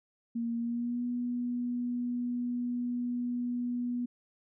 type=tone with pitch glide; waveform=sine; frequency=233.1 to 243.6 Hz; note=A#3 to B3; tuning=0 to -24 cents; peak=-30 dBFS; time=0.35-4.06 s; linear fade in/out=10 ms; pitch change=+76 cents; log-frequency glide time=0.57-1.04 s; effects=none